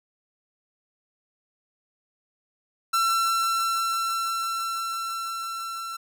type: tone with level ramp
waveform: 45% pulse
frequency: 1347 Hz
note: E6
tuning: 37 cents sharp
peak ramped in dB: -20 to -32 dBFS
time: 2.93-5.97 s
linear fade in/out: 10 ms
effects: none